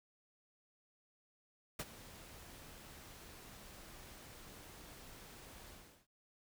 pink noise with ADSR envelope, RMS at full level -39 dBFS, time 1.79-6.07 s, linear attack 7 ms, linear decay 41 ms, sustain -16 dB, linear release 380 ms, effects none

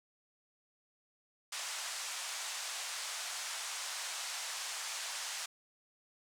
white band-pass noise, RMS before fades -41 dBFS, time 1.52-5.46 s, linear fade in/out 5 ms, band 690 to 8400 Hz, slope 24 dB/octave, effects none

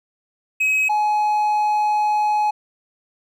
triangle tone pair in turn, 2547 / 843.6 Hz, D#7 / G#5, +40 / +27 cents, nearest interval octave + perfect fifth, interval 1913 cents, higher first, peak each -14 dBFS, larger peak neither, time 0.6-0.89 / 0.89-2.51 s, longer second, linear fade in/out 10 ms, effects none

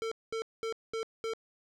square tone bursts, 449.1 Hz, A4, 35 cents sharp, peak -33 dBFS, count 5, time 0.02-1.335 s, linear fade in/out 0 ms, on 95 ms, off 210 ms, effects low-pass 6000 Hz 12 dB/octave + 11-bit

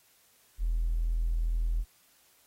triangle tone with tanh clipping, 41.2 Hz, E1, in tune, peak -25 dBFS, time 0.58-1.85 s, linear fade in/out 50 ms, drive 2 dB, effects white hiss -64 dBFS RMS until 2.46 s + AAC 48 kbps

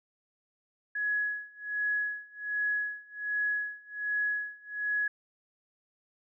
sine tone with tremolo, 1681 Hz, G#6, 20 cents sharp, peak -26 dBFS, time 0.95-5.08 s, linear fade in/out 5 ms, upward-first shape sine, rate 1.3 Hz, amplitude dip 95%, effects none

